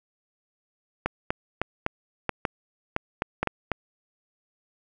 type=clicks; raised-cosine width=0.5 ms; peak=-9 dBFS; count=11; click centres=1.06 / 1.305 / 1.616 / 1.864 / 2.293 / 2.452 / 2.964 / 3.221 / 3.43 / 3.473 / 3.717 s; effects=none